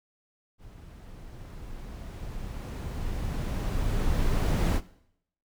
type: noise with level ramp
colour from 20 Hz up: brown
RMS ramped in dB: -48 to -22 dBFS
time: 0.58-4.81 s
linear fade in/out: 50 ms
effects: noise-tail reverb RT60 0.7 s tail -18 dB re dry